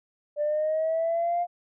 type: linear sweep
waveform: sine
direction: up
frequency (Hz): 587.3 to 706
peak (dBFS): -22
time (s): 0.36-1.47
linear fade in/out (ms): 50
effects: tanh soft clip ceiling -19 dBFS